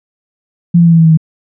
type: tone with pitch steps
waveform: sine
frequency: 172 / 169.73 / 167.49 / 165.28 / 163.1 / 160.95 / 158.82 Hz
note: F3 / F3 / E3 / E3 / E3 / E3 / D#3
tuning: -26 / -49 / +28 / +5 / -18 / -41 / +36 cents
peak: -3 dBFS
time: 0.74-1.174 s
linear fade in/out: 10 ms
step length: 62 ms
effects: none